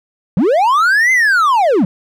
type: linear two-way sweep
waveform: triangle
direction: up then down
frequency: 148.8 to 2093 to 158.5 Hz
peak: -7 dBFS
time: 0.37-1.85 s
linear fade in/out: 2 ms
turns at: 1.12 s
effects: none